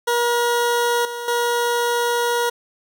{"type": "tone with level steps", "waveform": "20% pulse", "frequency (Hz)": 477.2, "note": "A#4", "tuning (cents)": 41, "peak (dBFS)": [-12, -22, -13], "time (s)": [0.07, 2.5], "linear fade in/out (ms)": 10, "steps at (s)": [1.05, 1.28], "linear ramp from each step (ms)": 2, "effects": []}